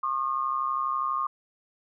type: tone pair together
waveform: sine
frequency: 1079.8 / 1212 Hz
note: C#6 / D#6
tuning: -46 / -46 cents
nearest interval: major second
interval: 200 cents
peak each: -28 dBFS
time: 0.03-1.27 s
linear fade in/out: 5 ms
effects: none